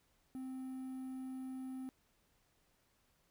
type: tone with quantisation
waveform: triangle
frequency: 260.6 Hz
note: C4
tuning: 7 cents flat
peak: -40 dBFS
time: 0.35-1.89 s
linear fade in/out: 0 ms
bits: 11
effects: pink hiss -75 dBFS RMS until 3.3 s